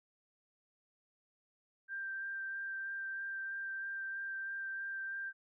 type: tone with vibrato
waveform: sine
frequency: 1577 Hz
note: G6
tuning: 10 cents sharp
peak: -38 dBFS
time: 1.88-5.33 s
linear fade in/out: 50 ms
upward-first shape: sine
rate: 3.1 Hz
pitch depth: 11 cents each way
effects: none